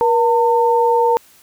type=tone pair together; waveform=sine; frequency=476.4 / 905 Hz; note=A#4 / A5; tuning=+38 / +48 cents; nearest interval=major seventh; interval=1110 cents; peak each=-14 dBFS; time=0.01-1.17 s; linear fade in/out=0 ms; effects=white hiss -49 dBFS RMS until 1.42 s